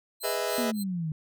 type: tone with tremolo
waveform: 5% pulse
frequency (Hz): 4102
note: C8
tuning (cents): -35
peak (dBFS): -27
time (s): 0.2-0.84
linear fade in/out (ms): 20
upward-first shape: sine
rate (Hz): 3.4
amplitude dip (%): 100
type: chord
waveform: sawtooth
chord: E major seventh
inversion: first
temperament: just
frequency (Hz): 412 / 494.4 / 618.1 / 659.3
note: G#4 / B4 / D#5 / E5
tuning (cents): -14 / +2 / -12 / 0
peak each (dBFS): -29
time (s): 0.23-0.72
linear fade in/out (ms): 20
type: exponential sweep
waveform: sine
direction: down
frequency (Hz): 250 to 151.5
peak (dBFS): -28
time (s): 0.58-1.12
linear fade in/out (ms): 2
effects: none